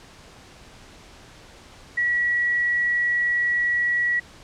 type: tone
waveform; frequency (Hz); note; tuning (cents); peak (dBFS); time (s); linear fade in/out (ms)
sine; 1930; B6; -40; -19; 1.97-4.2; 10
effects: pink hiss -47 dBFS RMS until 4.43 s + low-pass 7000 Hz 12 dB/octave